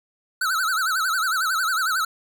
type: tone with vibrato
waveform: square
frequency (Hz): 1402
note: F6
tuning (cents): +6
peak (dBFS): -21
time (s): 0.41-2.05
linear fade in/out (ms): 5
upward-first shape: sine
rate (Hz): 11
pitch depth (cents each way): 170
effects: none